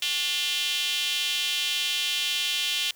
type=tone with high-pass filter; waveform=square; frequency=160.9 Hz; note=E3; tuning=42 cents flat; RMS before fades=-27 dBFS; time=0.02-2.91 s; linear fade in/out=2 ms; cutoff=3100 Hz; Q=4.1; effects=white hiss -56 dBFS RMS until 2.95 s